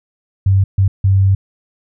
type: tone bursts at uneven times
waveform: sine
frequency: 96.8 Hz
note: G2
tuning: 21 cents flat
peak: -8 dBFS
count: 3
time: 0.46-0.64 / 0.78-0.88 / 1.04-1.35 s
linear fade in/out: 5 ms
effects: none